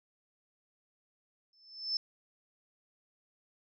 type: tone with exponential growth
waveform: sine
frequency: 5274 Hz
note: E8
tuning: in tune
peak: -27 dBFS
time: 1.53-1.97 s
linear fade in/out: 2 ms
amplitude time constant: 94 ms
effects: none